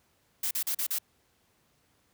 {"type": "noise bursts", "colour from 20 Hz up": "blue", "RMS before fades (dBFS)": -30, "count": 5, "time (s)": [0.43, 0.986], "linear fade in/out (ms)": 5, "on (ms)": 80, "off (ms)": 39, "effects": ["pink hiss -69 dBFS RMS until 2.13 s", "high-pass 60 Hz 12 dB/octave"]}